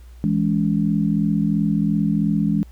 sine chord, C# minor, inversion first, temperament equal with one note detuned, 164.81 / 207.7 / 283 Hz, E3 / G#3 / C#4, 0 / 0 / +36 cents, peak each -21 / -19 / -24 dBFS, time 0.24-2.63 s, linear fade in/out 0 ms, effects added 60 Hz sine -39 dBFS peak until 2.71 s + pink hiss -57 dBFS RMS until 2.71 s

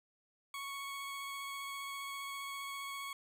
20% pulse tone with vibrato, 1108.7 Hz, C#6, in tune, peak -36 dBFS, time 0.54-3.13 s, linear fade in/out 2 ms, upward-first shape square, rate 15 Hz, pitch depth 9 cents each way, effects none

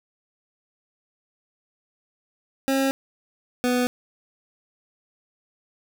25% pulse tone pair in turn, 269.9 / 247.9 Hz, C#4 / B3, -46 / +7 cents, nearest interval minor second, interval 147 cents, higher first, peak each -16 / -16 dBFS, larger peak neither, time 2.68-2.91 / 3.64-3.87 s, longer neither, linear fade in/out 0 ms, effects none

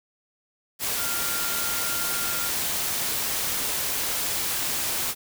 sine tone in noise, 1396.9 Hz, F6, in tune, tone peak -34 dBFS, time 0.96-2.52 s, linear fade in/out 50 ms, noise white, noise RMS -27 dBFS, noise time 0.79-5.15 s, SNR -10 dB, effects none

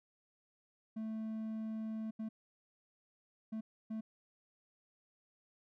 triangle tone bursts at uneven times, 220 Hz, A3, in tune, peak -36 dBFS, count 4, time 0.96-2.11 / 2.19-2.29 / 3.52-3.61 / 3.9-4.01 s, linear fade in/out 10 ms, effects none

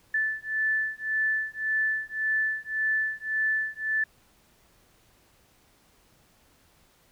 sine beating tone pair, 1751 / 1752.8 Hz, A6 / A6, -9 / -7 cents, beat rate 1.8 Hz, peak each -28 dBFS, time 0.14-4.04 s, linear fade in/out 5 ms, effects pink hiss -62 dBFS RMS until 7.11 s

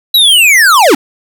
square linear sweep, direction down, 3982 to 238.4 Hz, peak -4 dBFS, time 0.14-0.95 s, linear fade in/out 5 ms, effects none

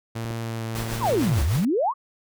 sawtooth tone with vibrato, 113.9 Hz, A#2, 40 cents flat, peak -24 dBFS, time 0.15-1.43 s, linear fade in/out 10 ms, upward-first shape sine, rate 1.3 Hz, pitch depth 16 cents each way
clicks, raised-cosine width 2 ms, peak -22 dBFS, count 2, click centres 0.251 / 0.308 s
pink noise with tremolo, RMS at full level -31 dBFS, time 0.75-1.65 s, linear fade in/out 2 ms, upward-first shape triangle, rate 6.6 Hz, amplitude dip 60%
sine exponential two-way sweep, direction down then up, 1197 to 65 to 1197 Hz, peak -19 dBFS, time 1-1.94 s, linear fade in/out 50 ms, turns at 1.43 s
effects none

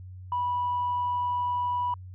sine tone, 980 Hz, B5, 14 cents flat, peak -24 dBFS, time 0.32-1.94 s, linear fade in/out 2 ms, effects tanh soft clip ceiling -21 dBFS + added 92 Hz sine -40 dBFS peak until 2.14 s

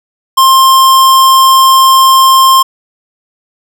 square tone, 1058 Hz, C6, 19 cents sharp, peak -3 dBFS, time 0.37-2.63 s, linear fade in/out 10 ms, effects none

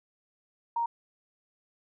sine tone, 934 Hz, A#5, 3 cents sharp, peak -26 dBFS, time 0.76-0.86 s, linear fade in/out 5 ms, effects none

